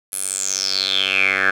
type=tone with band-pass filter sweep; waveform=10% pulse; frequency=96 Hz; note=G2; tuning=36 cents flat; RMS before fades=-20 dBFS; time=0.12-1.51 s; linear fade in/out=10 ms; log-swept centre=11000 to 1600 Hz; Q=8.4; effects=none